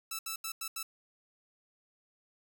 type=tone bursts at uneven times; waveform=5% pulse; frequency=1318 Hz; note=E6; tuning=1 cent flat; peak=-24 dBFS; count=5; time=0.11-0.19 / 0.26-0.36 / 0.44-0.52 / 0.61-0.68 / 0.76-0.83 s; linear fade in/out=5 ms; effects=11-bit